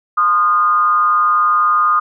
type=tone with frequency modulation; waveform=sine; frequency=1228 Hz; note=D#6; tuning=23 cents flat; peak=-10 dBFS; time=0.17-2 s; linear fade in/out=10 ms; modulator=180 Hz; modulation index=0.51; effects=none